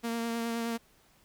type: tone with vibrato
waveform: sawtooth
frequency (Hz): 231.5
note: A#3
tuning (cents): -12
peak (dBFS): -27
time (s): 0.03-0.78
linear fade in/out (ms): 20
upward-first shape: triangle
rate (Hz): 9.6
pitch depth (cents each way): 21
effects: pink hiss -64 dBFS RMS until 1.24 s